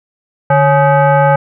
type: tone with frequency modulation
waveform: sine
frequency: 146.83 Hz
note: D3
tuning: in tune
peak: -6 dBFS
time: 0.5-1.36 s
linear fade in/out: 5 ms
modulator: 700 Hz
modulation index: 1.5
effects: none